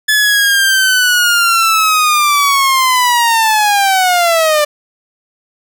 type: linear sweep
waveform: sawtooth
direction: down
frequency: 1726 to 587.3 Hz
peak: -5 dBFS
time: 0.08-4.65 s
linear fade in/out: 10 ms
effects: none